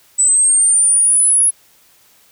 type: linear sweep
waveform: sine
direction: up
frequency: 7902 to 10548 Hz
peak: -8 dBFS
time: 0.18-1.51 s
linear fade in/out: 20 ms
effects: tanh soft clip ceiling -4 dBFS + white hiss -51 dBFS RMS until 2.31 s